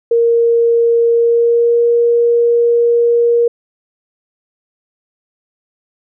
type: tone with pitch glide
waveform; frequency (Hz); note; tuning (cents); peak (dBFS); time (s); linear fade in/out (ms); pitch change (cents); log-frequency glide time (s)
sine; 466.2 to 471.6; A#4 to A#4; 0 to +20; -8; 0.11-3.48; 5; +20; 1.11-1.82
effects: none